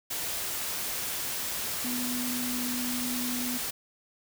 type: tone in noise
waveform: sine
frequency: 246.9 Hz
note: B3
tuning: in tune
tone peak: -32 dBFS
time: 1.84-3.58 s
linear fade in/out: 10 ms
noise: white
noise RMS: -33 dBFS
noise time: 0.1-3.71 s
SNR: -2 dB
effects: none

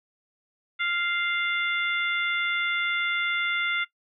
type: harmonic tone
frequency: 697 Hz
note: F5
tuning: 4 cents flat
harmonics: 2 / 3 / 4 / 5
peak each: -28 / -27 / -35 / -33 dBFS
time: 0.79-3.85 s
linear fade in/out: 20 ms
effects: noise-tail reverb RT60 0.1 s tail -18 dB re dry

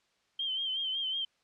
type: tone with vibrato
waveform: sine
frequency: 3136 Hz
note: G7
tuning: in tune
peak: -30 dBFS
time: 0.39-1.25 s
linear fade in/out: 5 ms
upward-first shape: sine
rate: 5.4 Hz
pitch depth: 56 cents each way
effects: white hiss -72 dBFS RMS until 1.43 s + low-pass 5000 Hz 12 dB/octave

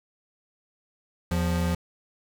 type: tone pair together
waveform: square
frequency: 82.28 / 174.61 Hz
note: E2 / F3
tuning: -3 / 0 cents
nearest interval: octave + minor second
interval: 1303 cents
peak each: -27 dBFS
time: 1.31-1.75 s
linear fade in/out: 5 ms
effects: 8-bit

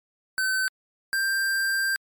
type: tone pair in turn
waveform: square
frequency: 1531 / 1580.4 Hz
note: G6 / G6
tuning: -41 / +14 cents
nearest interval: minor second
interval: 55 cents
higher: second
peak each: -23 dBFS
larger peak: neither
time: 0.38-0.68 / 1.13-1.96 s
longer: second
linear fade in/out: 0 ms
effects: MP3 96 kbps

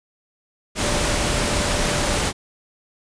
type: tone in noise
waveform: sine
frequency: 587.3 Hz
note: D5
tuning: in tune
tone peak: -29 dBFS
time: 0.78-2.2 s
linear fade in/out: 50 ms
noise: pink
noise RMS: -21 dBFS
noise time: 0.75-2.33 s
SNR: -11 dB
effects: resampled to 22050 Hz

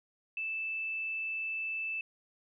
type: tone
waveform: sine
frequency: 2637 Hz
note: E7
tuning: in tune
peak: -33 dBFS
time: 0.37-2.01 s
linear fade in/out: 2 ms
effects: none

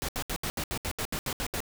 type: noise bursts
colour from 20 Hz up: pink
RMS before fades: -32 dBFS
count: 12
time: 0.02-1.604 s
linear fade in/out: 0 ms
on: 66 ms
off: 72 ms
effects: none

